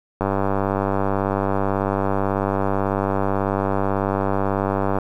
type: click train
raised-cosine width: 1 ms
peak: -7 dBFS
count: 470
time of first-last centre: 0.21-4.986 s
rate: 98.2 Hz
effects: 8-bit